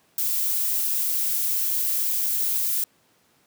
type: noise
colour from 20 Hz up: violet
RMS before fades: -24 dBFS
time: 0.18-2.84 s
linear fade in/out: 2 ms
effects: pink hiss -62 dBFS RMS until 3.46 s + high-pass 150 Hz 12 dB/octave